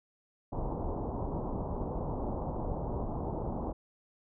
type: low-pass noise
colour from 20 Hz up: pink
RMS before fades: -35 dBFS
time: 0.52-3.73 s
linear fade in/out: 10 ms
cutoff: 990 Hz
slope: 48 dB/octave
effects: none